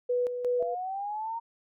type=tone with tremolo; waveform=sine; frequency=491.9 Hz; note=B4; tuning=7 cents flat; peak=-24 dBFS; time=0.09-0.75 s; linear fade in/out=10 ms; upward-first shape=square; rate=2.8 Hz; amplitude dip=55%
type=linear sweep; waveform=sine; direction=up; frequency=659.3 to 932.3 Hz; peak=-31 dBFS; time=0.59-1.4 s; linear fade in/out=20 ms
effects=none